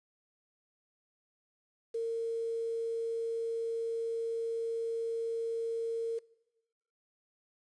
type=tone with quantisation; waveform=sine; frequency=457.9 Hz; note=A#4; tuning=31 cents flat; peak=-31 dBFS; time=1.94-6.19 s; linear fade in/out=10 ms; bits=9; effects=noise-tail reverb RT60 1.0 s tail -22 dB re dry + resampled to 22050 Hz